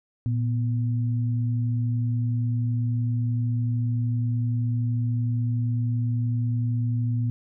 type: tone pair together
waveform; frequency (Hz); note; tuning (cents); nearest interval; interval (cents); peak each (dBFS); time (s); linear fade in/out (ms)
sine; 116.62 / 247.1; A#2 / B3; +1 / +1; octave + minor second; 1300; -22 / -32; 0.26-7.3; 0
effects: none